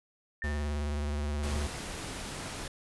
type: tone with exponential decay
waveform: sine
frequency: 1797 Hz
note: A6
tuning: 36 cents sharp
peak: -33 dBFS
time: 0.42-0.84 s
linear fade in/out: 1 ms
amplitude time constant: 91 ms
type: tone with vibrato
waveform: square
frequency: 73.42 Hz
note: D2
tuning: in tune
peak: -31 dBFS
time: 0.44-1.67 s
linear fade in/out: 0 ms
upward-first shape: triangle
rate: 19 Hz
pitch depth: 57 cents each way
type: noise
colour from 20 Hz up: pink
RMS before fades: -39 dBFS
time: 1.43-2.68 s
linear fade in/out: 5 ms
effects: resampled to 24000 Hz